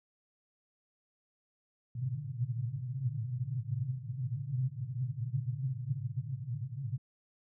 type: band-pass noise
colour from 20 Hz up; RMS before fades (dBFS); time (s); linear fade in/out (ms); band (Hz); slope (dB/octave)
white; -36; 1.95-6.98; 5; 110 to 140; 96
effects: none